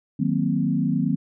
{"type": "chord", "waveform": "sine", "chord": "C half-diminished seventh", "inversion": "first", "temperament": "equal", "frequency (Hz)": [155.56, 185, 233.1, 261.6], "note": ["Eb3", "Gb3", "Bb3", "C4"], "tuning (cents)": [0, 0, 0, 0], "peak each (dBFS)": -25, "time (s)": [0.19, 1.16], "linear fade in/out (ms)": 10, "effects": []}